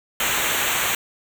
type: noise with comb filter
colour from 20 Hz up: pink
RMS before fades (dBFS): -22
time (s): 0.2-0.95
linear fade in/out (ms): 2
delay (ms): 0.2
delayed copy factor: -0.9
effects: none